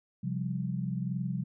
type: chord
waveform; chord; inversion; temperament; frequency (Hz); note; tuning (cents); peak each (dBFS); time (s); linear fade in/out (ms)
sine; C suspended fourth; none; equal with one note detuned; 131.95 / 174.61 / 196; C3 / F3 / G3; +15 / 0 / 0; -34 / -34 / -36; 0.23-1.44; 10
effects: none